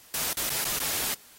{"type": "noise with dropouts", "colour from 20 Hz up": "white", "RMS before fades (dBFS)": -29, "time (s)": [0.14, 1.14], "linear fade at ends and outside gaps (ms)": 1, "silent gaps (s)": [[0.33, 0.37], [0.494, 0.501], [0.645, 0.651], [0.787, 0.801]], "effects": ["white hiss -53 dBFS RMS until 1.38 s", "AAC 48 kbps"]}